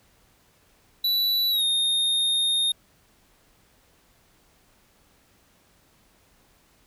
square tone with pitch glide, 3951 to 3686 Hz, B7 to A#7, 0 to -20 cents, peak -21 dBFS, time 1.04-2.72 s, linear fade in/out 5 ms, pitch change -120 cents, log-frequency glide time 1.5-1.64 s, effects pink hiss -61 dBFS RMS until 6.86 s

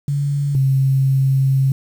sine tone pair in turn, 142.4 / 134.51 Hz, C#3 / C3, +47 / +48 cents, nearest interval minor second, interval 99 cents, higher first, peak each -16 / -12 dBFS, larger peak second, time 0.08-0.55 / 0.55-1.72 s, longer second, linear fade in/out 2 ms, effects 7-bit

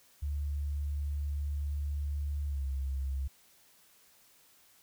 sine tone with pitch glide, 72.3 to 67.46 Hz, D2 to C#2, -27 to -46 cents, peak -31 dBFS, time 0.22-3.28 s, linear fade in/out 10 ms, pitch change -119 cents, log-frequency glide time 2.47-2.66 s, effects white hiss -63 dBFS RMS until 4.82 s

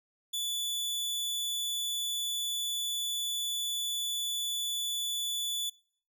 sawtooth tone, 3464 Hz, A7, 28 cents flat, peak -28 dBFS, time 0.33-5.7 s, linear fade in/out 10 ms, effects noise-tail reverb RT60 0.5 s tail -23 dB re dry

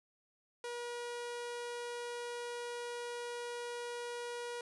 sawtooth tone, 480 Hz, B4, 49 cents flat, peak -36 dBFS, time 0.64-4.61 s, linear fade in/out 2 ms, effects resampled to 24000 Hz + 13-bit

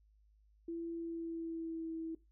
sine tone with pitch glide, 334.9 to 325.2 Hz, E4 to E4, +27 to -23 cents, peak -38 dBFS, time 0.68-2.15 s, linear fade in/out 5 ms, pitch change -50 cents, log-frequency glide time 0.93-1.92 s, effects noise-tail reverb RT60 0.2 s tail -17 dB re dry + added 52 Hz sine -65 dBFS peak until 2.31 s

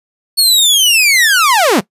sawtooth linear sweep, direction down, 4421 to 150 Hz, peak -4 dBFS, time 0.37-1.81 s, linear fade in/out 20 ms, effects noise-tail reverb RT60 0.1 s tail -19 dB re dry + resampled to 32000 Hz

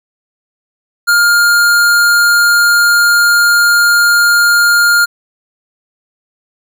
square tone, 1410 Hz, F6, 16 cents sharp, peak -7 dBFS, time 1.07-5.06 s, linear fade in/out 20 ms, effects none

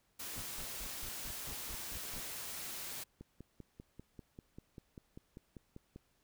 white noise, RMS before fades -44 dBFS, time 0.19-3.04 s, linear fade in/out 10 ms
brown noise bursts, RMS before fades -47 dBFS, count 9, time 0.36-2.198 s, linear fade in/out 0 ms, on 62 ms, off 160 ms
click train, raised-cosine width 3 ms, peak -36 dBFS, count 15, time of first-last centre 3.21-5.96 s, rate 5.09 Hz
effects pink hiss -75 dBFS RMS until 6.23 s

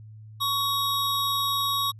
square tone pair together, 1119 / 3780 Hz, C#6 / A#7, +16 / +23 cents, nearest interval octave + major sixth, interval 2107 cents, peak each -27 / -27 dBFS, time 0.4-1.92 s, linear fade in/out 20 ms, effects added 108 Hz sine -42 dBFS peak until 1.99 s + resampled to 32000 Hz

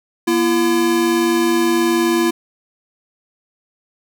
square tone pair together, 239.5 / 338.4 Hz, A#3 / E4, +47 / +45 cents, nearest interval tritone, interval 598 cents, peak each -21 / -15 dBFS, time 0.27-2.31 s, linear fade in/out 10 ms, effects none

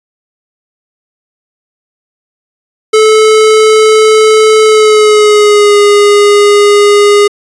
square tone with pitch glide, 434.4 to 410.5 Hz, A4 to G#4, -22 to -20 cents, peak -3 dBFS, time 2.93-7.28 s, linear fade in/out 10 ms, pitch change -98 cents, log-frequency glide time 4.64-5.77 s, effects resampled to 22050 Hz

